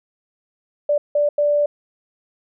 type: tone bursts at uneven times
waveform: sine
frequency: 586 Hz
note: D5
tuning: 4 cents flat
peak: -14 dBFS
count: 3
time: 0.89-0.98 / 1.15-1.29 / 1.38-1.66 s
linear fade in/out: 5 ms
effects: none